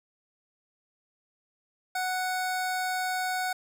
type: tone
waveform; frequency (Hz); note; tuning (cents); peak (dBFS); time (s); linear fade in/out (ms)
25% pulse; 740; F#5; 0; -24; 1.95-3.53; 5
effects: none